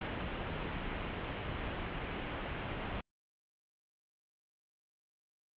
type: low-pass noise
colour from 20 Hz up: pink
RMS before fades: -39 dBFS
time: 0.01-3.01 s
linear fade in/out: 5 ms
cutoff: 3200 Hz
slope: 48 dB/octave
effects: Opus 48 kbps